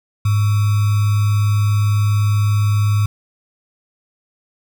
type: tone with sample-and-hold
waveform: sine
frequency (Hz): 103.83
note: G#2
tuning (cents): 0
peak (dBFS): -12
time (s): 0.25-3.06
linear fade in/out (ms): 5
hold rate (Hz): 1225
effects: none